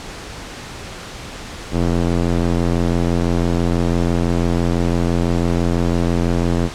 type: tone with band-pass filter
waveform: square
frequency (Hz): 43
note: F1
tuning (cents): -26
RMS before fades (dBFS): -17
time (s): 1.71-6.7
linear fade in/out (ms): 50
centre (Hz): 290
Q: 0.68
effects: pink hiss -32 dBFS RMS until 6.74 s + low-pass 7000 Hz 12 dB/octave